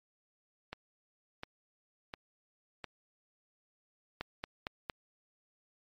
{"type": "two click trains", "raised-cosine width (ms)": 0.3, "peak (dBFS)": [-24, -20], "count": [4, 4], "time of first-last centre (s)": [[0.73, 2.843], [4.21, 4.898]], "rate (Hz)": [1.42, 4.36], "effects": ["MP3 64 kbps"]}